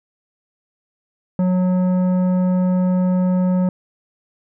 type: tone with tanh clipping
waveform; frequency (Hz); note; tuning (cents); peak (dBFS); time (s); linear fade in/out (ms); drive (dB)
triangle; 182.8; F#3; -21; -16; 1.39-3.69; 2; 15
effects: none